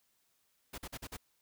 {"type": "noise bursts", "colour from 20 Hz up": "pink", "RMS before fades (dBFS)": -43, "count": 5, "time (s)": [0.73, 1.17], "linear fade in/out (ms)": 10, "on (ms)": 52, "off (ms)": 45, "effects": ["white hiss -75 dBFS RMS until 1.41 s"]}